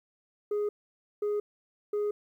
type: tone bursts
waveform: sine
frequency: 415.3 Hz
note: G#4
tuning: in tune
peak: -24 dBFS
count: 3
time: 0.51-2.11 s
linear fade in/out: 5 ms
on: 180 ms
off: 530 ms
effects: tanh soft clip ceiling -26 dBFS + 11-bit